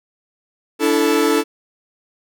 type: chord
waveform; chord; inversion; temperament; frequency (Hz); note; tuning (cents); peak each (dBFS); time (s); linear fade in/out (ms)
45% pulse; D suspended second; none; equal with one note detuned; 288.8 / 329.6 / 440; D4 / E4 / A4; -29 / 0 / 0; -19 / -19 / -17; 0.79-1.44; 50
effects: none